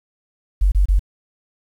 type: tone bursts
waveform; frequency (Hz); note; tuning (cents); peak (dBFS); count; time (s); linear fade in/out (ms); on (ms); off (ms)
sine; 47.53; F#1; +47; -11; 3; 0.61-0.994; 10; 110; 27
effects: 8-bit

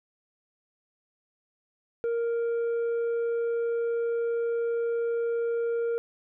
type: tone with tanh clipping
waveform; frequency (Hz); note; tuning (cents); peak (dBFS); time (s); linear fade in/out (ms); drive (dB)
sine; 466.2; A#4; 0; -26; 2.04-5.98; 0; 4
effects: none

